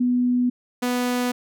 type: tone pair in turn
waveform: sine / sawtooth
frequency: 246.9 / 246.9 Hz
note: B3 / B3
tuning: 0 / 0 cents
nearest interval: unison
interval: 0 cents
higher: neither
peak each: -17 dBFS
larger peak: neither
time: 0-0.5 / 0.82-1.32 s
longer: neither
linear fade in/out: 10 ms
effects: none